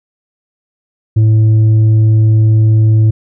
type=tone with tanh clipping; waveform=sine; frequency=109.4 Hz; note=A2; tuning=9 cents flat; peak=-6 dBFS; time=1.16-3.11 s; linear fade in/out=10 ms; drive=4 dB; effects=none